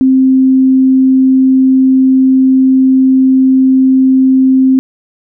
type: tone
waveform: sine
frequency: 262.4 Hz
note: C4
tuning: 5 cents sharp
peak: -4 dBFS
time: 0.01-4.79 s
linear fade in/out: 0 ms
effects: none